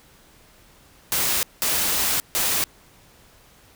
white noise bursts at uneven times, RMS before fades -22 dBFS, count 3, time 1.12-1.43 / 1.62-2.2 / 2.35-2.64 s, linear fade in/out 0 ms, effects pink hiss -53 dBFS RMS until 3.75 s

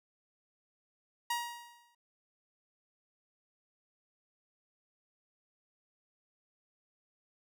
sawtooth tone with exponential decay, 949 Hz, A#5, 31 cents sharp, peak -26 dBFS, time 1.3-1.95 s, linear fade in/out 5 ms, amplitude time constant 140 ms, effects none

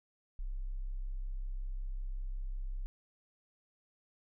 sine tone, 32.7 Hz, C1, in tune, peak -35 dBFS, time 0.39-2.86 s, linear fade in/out 0 ms, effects none

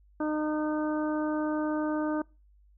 harmonic tone, 305.4 Hz, D#4, 32 cents flat, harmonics 1 / 2 / 3 / 4 / 5, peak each -28 / -34 / -38 / -40 / -42 dBFS, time 0.2-2.22 s, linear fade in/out 5 ms, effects noise-tail reverb RT60 0.3 s tail -25 dB re dry + added 50 Hz sine -57 dBFS peak until 2.77 s

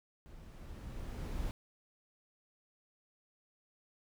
brown noise with level ramp, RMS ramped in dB -53 to -37 dBFS, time 0.26-1.51 s, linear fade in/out 0 ms, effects none

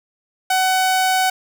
sawtooth tone, 750 Hz, F#5, 23 cents sharp, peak -11 dBFS, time 0.5-1.3 s, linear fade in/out 5 ms, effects none

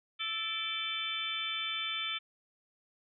harmonic tone with a mistuned harmonic, 440 Hz, A4, in tune, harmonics 3 / 4 / 5 / 6 / 7 / 8, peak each -42 / -47 / -38 / -49 / -38 / -38 dBFS, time 0.19-2.19 s, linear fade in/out 20 ms, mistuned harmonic 5, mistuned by +96 cents, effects none

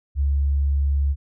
sine tone, 70.2 Hz, C#2, 22 cents sharp, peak -17 dBFS, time 0.15-1.16 s, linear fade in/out 50 ms, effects none

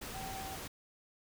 sine tone in noise, 770 Hz, G5, 31 cents flat, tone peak -43 dBFS, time 0.14-0.56 s, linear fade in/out 10 ms, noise pink, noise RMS -44 dBFS, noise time 0.01-0.68 s, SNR -2 dB, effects none

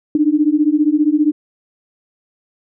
sine beating tone pair, 293.7 / 308.7 Hz, D4 / D#4, 0 / -14 cents, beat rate 15 Hz, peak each -14 dBFS, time 0.15-1.32 s, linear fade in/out 2 ms, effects none

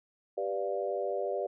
sine chord, G dominant seventh, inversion none, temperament equal, 392 / 493.9 / 587.3 / 698.5 Hz, G4 / B4 / D5 / F5, 0 / 0 / 0 / 0 cents, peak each -35 / -36 / -34 / -38 dBFS, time 0.37-1.47 s, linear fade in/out 10 ms, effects none

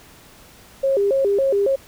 sine tone with vibrato, 466.2 Hz, A#4, in tune, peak -15 dBFS, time 0.83-1.76 s, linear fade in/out 10 ms, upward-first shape square, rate 3.6 Hz, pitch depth 260 cents each way, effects pink hiss -47 dBFS RMS until 1.87 s

